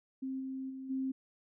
sine tone with level steps, 264.4 Hz, C4, 18 cents sharp, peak -35 / -37 / -41 / -32 dBFS, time 0.22-1.12 s, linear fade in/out 10 ms, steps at 0.39 / 0.69 / 0.89 s, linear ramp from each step 20 ms, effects none

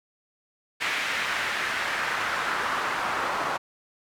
pink noise with band-pass filter sweep, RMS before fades -28 dBFS, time 0.8-3.58 s, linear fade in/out 20 ms, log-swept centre 2100 to 1100 Hz, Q 1.7, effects none

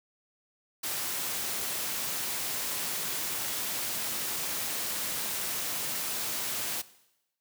white noise, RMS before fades -33 dBFS, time 0.83-6.82 s, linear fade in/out 10 ms, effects noise-tail reverb RT60 0.9 s tail -18 dB re dry + high-pass 100 Hz 12 dB/octave

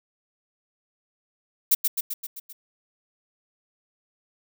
violet noise with echo, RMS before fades -17 dBFS, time 1.71-1.75 s, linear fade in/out 10 ms, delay 130 ms, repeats 6, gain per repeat -4 dB, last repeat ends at 2.53 s, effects none

